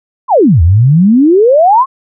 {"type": "exponential two-way sweep", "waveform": "sine", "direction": "down then up", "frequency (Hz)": [1111, 77.78, 1111], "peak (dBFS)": -3, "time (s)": [0.28, 1.86], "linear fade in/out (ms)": 50, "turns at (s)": 0.62, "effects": []}